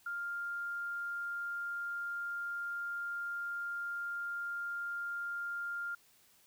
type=tone; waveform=sine; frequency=1400 Hz; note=F6; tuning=4 cents sharp; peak=-36 dBFS; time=0.06-5.95 s; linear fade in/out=5 ms; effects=white hiss -66 dBFS RMS until 6.46 s